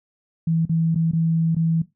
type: tone with dropouts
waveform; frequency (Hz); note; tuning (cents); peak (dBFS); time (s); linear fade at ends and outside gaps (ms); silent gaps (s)
sine; 163.7; E3; -12; -17; 0.47-1.82; 5; 0.654-0.694 / 0.947-0.957 / 1.114-1.132 / 1.549-1.565
effects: noise-tail reverb RT60 0.2 s tail -17 dB re dry